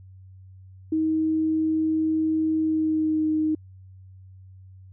sine tone with pitch glide, 316.2 to 310.8 Hz, D#4 to D#4, +28 to -2 cents, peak -20 dBFS, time 0.92-3.55 s, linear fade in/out 5 ms, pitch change -30 cents, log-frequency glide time 2.58-3.28 s, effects added 94 Hz sine -44 dBFS peak until 4.92 s

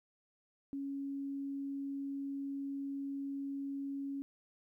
sine tone, 277.2 Hz, C#4, in tune, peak -37 dBFS, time 0.73-4.22 s, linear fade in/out 0 ms, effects 13-bit

